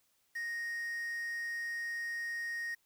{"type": "tone with quantisation", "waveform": "triangle", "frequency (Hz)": 1864.7, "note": "A#6", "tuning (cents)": 0, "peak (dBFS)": -34, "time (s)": [0.35, 2.75], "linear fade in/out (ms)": 10, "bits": 9, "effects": ["white hiss -74 dBFS RMS until 2.85 s"]}